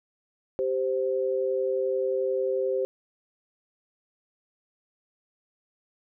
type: tone pair together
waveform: sine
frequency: 390 / 521.3 Hz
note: G4 / C5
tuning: -9 / -6 cents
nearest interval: perfect fourth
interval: 503 cents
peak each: -27 / -26 dBFS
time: 0.59-2.85 s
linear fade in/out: 0 ms
effects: none